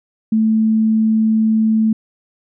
sine tone, 220 Hz, A3, in tune, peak -11 dBFS, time 0.32-1.93 s, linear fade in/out 5 ms, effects none

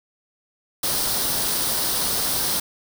white noise with comb filter, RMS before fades -23 dBFS, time 0.83-2.6 s, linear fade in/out 5 ms, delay 0.21 ms, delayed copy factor +0.5, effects none

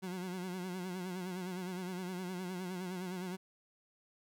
30% pulse tone with vibrato, 182.6 Hz, F#3, 23 cents flat, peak -36 dBFS, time 0.02-3.37 s, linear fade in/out 20 ms, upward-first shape sine, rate 9.7 Hz, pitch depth 65 cents each way, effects none

